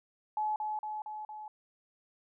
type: tone with echo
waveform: sine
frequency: 854 Hz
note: G#5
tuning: 48 cents sharp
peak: -29 dBFS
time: 0.37-0.56 s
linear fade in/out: 2 ms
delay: 230 ms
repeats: 4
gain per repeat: -3 dB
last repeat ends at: 1.48 s
effects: none